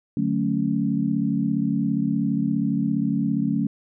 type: chord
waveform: sine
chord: D major seventh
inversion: none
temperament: equal with one note detuned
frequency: 147.85 / 185 / 220 / 277.2 Hz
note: D3 / F#3 / A3 / C#4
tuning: +12 / 0 / 0 / 0 cents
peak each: -28 / -26 / -24 / -25 dBFS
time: 0.17-3.67 s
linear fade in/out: 2 ms
effects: none